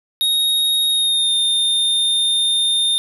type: tone with pitch glide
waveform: square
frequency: 3748 to 3635 Hz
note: A#7 to A#7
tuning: +9 to -44 cents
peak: -15 dBFS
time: 0.21-2.98 s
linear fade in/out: 0 ms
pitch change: -53 cents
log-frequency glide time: 0.9-1.33 s
effects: none